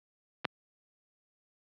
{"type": "clicks", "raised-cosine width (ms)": 0.3, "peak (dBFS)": [-22, -11], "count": 2, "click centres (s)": [0.446, 0.452], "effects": ["high-pass 150 Hz 12 dB/octave", "low-pass 4000 Hz 12 dB/octave"]}